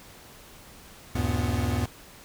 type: tone cluster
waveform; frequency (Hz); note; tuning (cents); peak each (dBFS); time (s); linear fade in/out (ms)
square; 75.9 / 96.4 / 116.7 / 247.1; D#2 / G2 / A#2 / B3; -42 / -28 / +2 / +1; -30 / -30 / -31 / -32; 1.15-1.86; 5
effects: pink hiss -49 dBFS RMS until 2.24 s